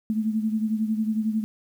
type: beating tone pair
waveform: sine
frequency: 216.4 / 227.4 Hz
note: A3 / A#3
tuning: -29 / -43 cents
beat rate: 11 Hz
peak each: -23 / -29 dBFS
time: 0.1-1.44 s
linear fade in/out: 0 ms
effects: 9-bit